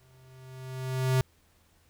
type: tone with exponential growth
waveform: square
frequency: 130 Hz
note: C3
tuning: 11 cents flat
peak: -21 dBFS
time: 0.01-1.21 s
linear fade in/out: 0 ms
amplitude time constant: 260 ms
effects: added 83 Hz sine -66 dBFS peak until 1.89 s + pink hiss -66 dBFS RMS until 1.89 s